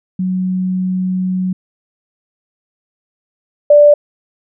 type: tone pair in turn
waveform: sine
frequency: 185 / 587.3 Hz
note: F#3 / D5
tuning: 0 / 0 cents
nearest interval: octave + minor sixth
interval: 2000 cents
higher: second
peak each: -14 / -3 dBFS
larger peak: second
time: 0.19-1.53 / 3.7-3.94 s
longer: first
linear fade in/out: 5 ms
effects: none